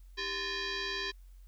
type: tone with frequency modulation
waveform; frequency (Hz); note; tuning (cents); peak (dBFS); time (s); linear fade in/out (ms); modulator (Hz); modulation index
sine; 1106; C#6; -4; -33; 0.17-1.12; 20; 711; 5.4
effects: added 45 Hz sine -50 dBFS peak until 1.47 s + white hiss -72 dBFS RMS until 1.47 s